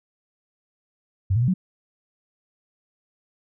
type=tone with pitch steps; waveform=sine; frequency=96 / 117.4 / 125.4 / 185 Hz; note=G2 / A#2 / B2 / F#3; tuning=-36 / +13 / +27 / 0 cents; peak=-17 dBFS; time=1.3-1.54 s; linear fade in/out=10 ms; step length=60 ms; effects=none